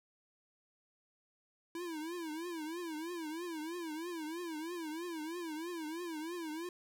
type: tone with vibrato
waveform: square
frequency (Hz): 328.6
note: E4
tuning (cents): -5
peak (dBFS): -40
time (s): 1.75-6.69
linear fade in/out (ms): 2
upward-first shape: triangle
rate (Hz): 3.1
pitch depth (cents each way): 160
effects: none